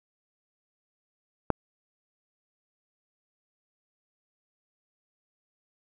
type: click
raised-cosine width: 1 ms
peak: -8 dBFS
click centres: 1.503 s
effects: none